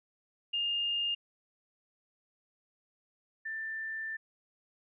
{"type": "tone pair in turn", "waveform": "sine", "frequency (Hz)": [2822, 1777.7], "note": ["F7", "A6"], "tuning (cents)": [17, 17], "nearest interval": "minor sixth", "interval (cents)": 800, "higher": "first", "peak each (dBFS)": [-29, -35], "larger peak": "first", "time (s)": [[0.53, 1.15], [3.45, 4.17]], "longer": "second", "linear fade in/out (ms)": 10, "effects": []}